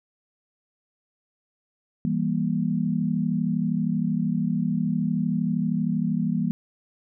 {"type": "chord", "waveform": "sine", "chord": "E diminished", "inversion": "none", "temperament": "just", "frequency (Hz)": [164.81, 197.78, 237.3], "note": ["E3", "G3", "Bb3"], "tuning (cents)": [0, 16, 31], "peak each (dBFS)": -26, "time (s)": [2.05, 6.51], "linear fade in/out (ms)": 0, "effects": []}